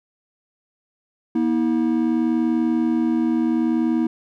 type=tone pair together; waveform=triangle; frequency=240 / 320.6 Hz; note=B3 / E4; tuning=-49 / -48 cents; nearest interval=perfect fourth; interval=501 cents; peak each=-18 dBFS; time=1.35-4.07 s; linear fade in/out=5 ms; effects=none